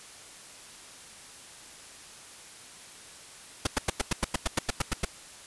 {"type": "noise bursts", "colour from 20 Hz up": "pink", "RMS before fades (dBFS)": -25, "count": 13, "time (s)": [3.65, 5.05], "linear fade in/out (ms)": 5, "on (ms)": 20, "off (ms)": 95, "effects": ["white hiss -48 dBFS RMS until 5.46 s", "resampled to 24000 Hz"]}